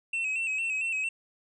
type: tone with vibrato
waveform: triangle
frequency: 2621 Hz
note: E7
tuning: 11 cents flat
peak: -26 dBFS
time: 0.13-1.09 s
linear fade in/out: 5 ms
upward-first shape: square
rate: 4.4 Hz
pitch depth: 50 cents each way
effects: resampled to 24000 Hz